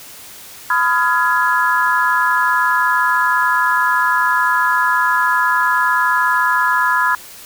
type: chord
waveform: sine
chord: F half-diminished seventh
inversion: second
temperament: just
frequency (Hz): 1005.8 / 1257.2 / 1396.9 / 1676.3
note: Cb6 / Eb6 / F6 / Ab6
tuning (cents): +31 / +18 / 0 / +16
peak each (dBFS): -16 / -21 / -19 / -17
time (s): 0.7-7.15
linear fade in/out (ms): 2
effects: white hiss -37 dBFS RMS until 7.45 s